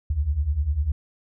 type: beating tone pair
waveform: sine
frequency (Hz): 66.6 / 76.6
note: C2 / D#2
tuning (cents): +31 / -27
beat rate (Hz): 10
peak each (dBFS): -26 / -22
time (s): 0.1-0.92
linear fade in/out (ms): 5
effects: none